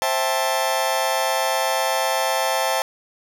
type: chord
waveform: sawtooth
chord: A minor seventh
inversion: first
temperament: just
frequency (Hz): 528 / 660 / 792 / 880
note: C5 / E5 / G5 / A5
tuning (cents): +16 / +2 / +18 / 0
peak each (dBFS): -21 / -21 / -22 / -20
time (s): 0.02-2.82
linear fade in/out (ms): 0
effects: none